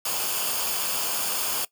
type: noise with comb filter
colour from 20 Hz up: white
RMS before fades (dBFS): -27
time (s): 0.05-1.65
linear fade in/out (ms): 5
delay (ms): 0.51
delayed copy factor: -0.6
effects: noise-tail reverb RT60 0.1 s tail -19 dB re dry